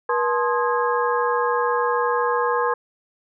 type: tone cluster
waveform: sine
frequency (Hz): 482.5 / 865 / 1052 / 1246 / 1646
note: B4 / A5 / C6 / D#6 / G#6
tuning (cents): -40 / -30 / +9 / +2 / -16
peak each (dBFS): -22 / -26 / -23 / -29 / -28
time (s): 0.09-2.74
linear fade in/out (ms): 5
effects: none